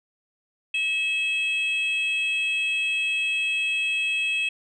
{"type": "tone pair together", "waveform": "sine", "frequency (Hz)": [2586, 3258], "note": ["E7", "G#7"], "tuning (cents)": [-34, -34], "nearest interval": "major third", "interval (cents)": 400, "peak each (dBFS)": [-21, -28], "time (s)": [0.74, 4.49], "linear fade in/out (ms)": 5, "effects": ["tanh soft clip ceiling -19 dBFS"]}